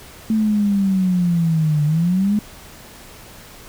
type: linear two-way sweep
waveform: sine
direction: down then up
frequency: 221.6 to 146.83 to 213.5 Hz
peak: -14 dBFS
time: 0.3-2.39 s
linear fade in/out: 2 ms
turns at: 1.84 s
effects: pink hiss -41 dBFS RMS until 3.68 s